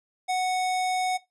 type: tone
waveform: square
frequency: 739 Hz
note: F#5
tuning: 2 cents flat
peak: -24 dBFS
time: 0.28-1.18 s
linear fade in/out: 20 ms
effects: noise-tail reverb RT60 0.2 s tail -19 dB re dry + resampled to 24000 Hz